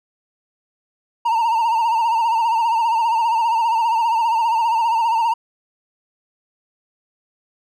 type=tone with vibrato; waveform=triangle; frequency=915 Hz; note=A#5; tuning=32 cents flat; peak=-13 dBFS; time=1.25-5.34 s; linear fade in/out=10 ms; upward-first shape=sine; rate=15 Hz; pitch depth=69 cents each way; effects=none